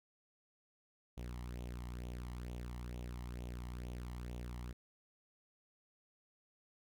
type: tone with flanger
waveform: sawtooth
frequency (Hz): 60.6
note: B1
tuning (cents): -32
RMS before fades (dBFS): -45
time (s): 1.17-4.73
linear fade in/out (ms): 10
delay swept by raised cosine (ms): 0.3 to 1.01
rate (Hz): 2.2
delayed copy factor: +0.6
effects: none